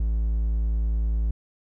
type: tone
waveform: triangle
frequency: 55 Hz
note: A1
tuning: in tune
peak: -19 dBFS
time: 0-1.31 s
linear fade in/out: 5 ms
effects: none